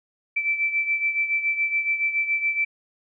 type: beating tone pair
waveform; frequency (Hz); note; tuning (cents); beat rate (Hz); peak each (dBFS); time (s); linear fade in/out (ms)
sine; 2326 / 2333.1; D7 / D7; -17 / -12; 7.1; -22 / -28; 0.36-2.65; 10
effects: none